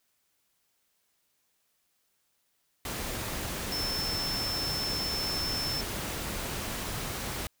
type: tone in noise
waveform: sine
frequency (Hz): 5310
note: E8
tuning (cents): +12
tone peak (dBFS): -31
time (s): 3.72-5.81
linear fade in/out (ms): 2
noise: pink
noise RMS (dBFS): -35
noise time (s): 2.85-7.47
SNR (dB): +1
effects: white hiss -74 dBFS RMS until 7.6 s